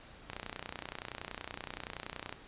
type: click train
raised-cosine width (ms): 0.3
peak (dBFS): -23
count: 63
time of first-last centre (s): 0.3-2.326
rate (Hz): 30.6
effects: pink hiss -54 dBFS RMS until 2.47 s + resampled to 8000 Hz